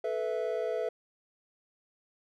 triangle chord, A suspended second, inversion none, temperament equal with one note detuned, 435.7 / 493.9 / 659.3 Hz, A4 / B4 / E5, -17 / 0 / 0 cents, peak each -32 dBFS, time 0.04-0.89 s, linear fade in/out 5 ms, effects none

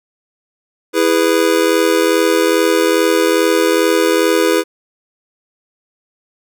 square chord, E major, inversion none, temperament just, 329.6 / 412 / 494.4 Hz, E4 / G#4 / B4, 0 / -14 / +2 cents, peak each -16 dBFS, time 0.93-4.64 s, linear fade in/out 50 ms, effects none

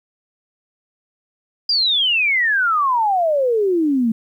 sine exponential sweep, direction down, 4900 to 217.8 Hz, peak -14 dBFS, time 1.69-4.12 s, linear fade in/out 5 ms, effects 9-bit

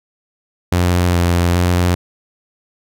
sawtooth tone with vibrato, 87.8 Hz, F2, 10 cents sharp, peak -8 dBFS, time 0.72-1.95 s, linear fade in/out 5 ms, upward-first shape square, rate 1.2 Hz, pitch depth 17 cents each way, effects none

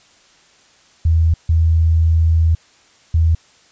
sine tone bursts at uneven times, 81.5 Hz, E2, 19 cents flat, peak -10 dBFS, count 3, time 1.05-1.34 / 1.49-2.55 / 3.14-3.35 s, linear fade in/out 5 ms, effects white hiss -51 dBFS RMS until 3.71 s + resampled to 16000 Hz

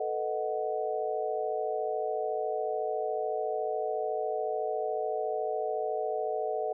sine chord, B dominant seventh, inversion third, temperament equal, 440 / 493.9 / 622.3 / 740 Hz, A4 / B4 / D#5 / F#5, 0 / 0 / 0 / 0 cents, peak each -33 / -38 / -34 / -34 dBFS, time 0-6.73 s, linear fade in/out 5 ms, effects none

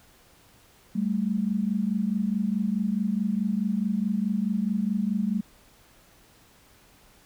sine tone pair together, 194.5 / 219.2 Hz, G3 / A3, -13 / -6 cents, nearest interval major second, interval 207 cents, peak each -26 dBFS, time 0.95-5.41 s, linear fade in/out 10 ms, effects pink hiss -57 dBFS RMS until 7.25 s

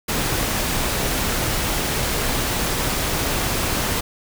pink noise, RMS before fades -22 dBFS, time 0.08-4.01 s, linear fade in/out 10 ms, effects none

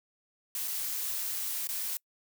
blue noise with dropouts, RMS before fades -34 dBFS, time 0.55-1.97 s, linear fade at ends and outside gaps 1 ms, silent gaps 0.676-0.679 / 1.672-1.689 s, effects noise-tail reverb RT60 0.1 s tail -26 dB re dry

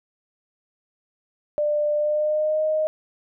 sine tone with pitch glide, 595 to 621.3 Hz, D5 to D#5, +22 to -3 cents, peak -19 dBFS, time 1.58-2.87 s, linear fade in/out 0 ms, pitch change +75 cents, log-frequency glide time 1.95-2.63 s, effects none

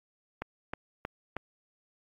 click train, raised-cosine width 0.5 ms, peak -19 dBFS, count 4, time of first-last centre 0.42-1.366 s, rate 3.17 Hz, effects AAC 32 kbps

